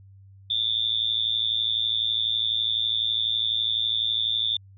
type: tone with amplitude modulation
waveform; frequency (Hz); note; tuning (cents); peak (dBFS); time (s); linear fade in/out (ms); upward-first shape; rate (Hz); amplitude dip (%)
sine; 3542; A7; +11; -18; 0.5-4.57; 5; sine; 112; 95
effects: added 97 Hz sine -47 dBFS peak until 4.77 s